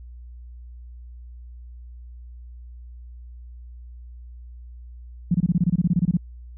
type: tone bursts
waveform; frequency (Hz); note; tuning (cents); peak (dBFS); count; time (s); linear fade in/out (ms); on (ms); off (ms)
sine; 174.61; F3; 0; -15; 15; 5.31-6.171; 5; 35; 24
effects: added 60 Hz sine -38 dBFS peak until 6.57 s